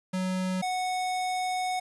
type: tone pair in turn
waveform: square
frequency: 185.7 / 737 Hz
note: F#3 / F#5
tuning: +7 / -7 cents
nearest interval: 2 octaves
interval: 2386 cents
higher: second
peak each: -28 dBFS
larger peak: neither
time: 0.13-0.62 / 0.62-1.8 s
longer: second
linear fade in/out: 10 ms
effects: resampled to 24000 Hz + 9-bit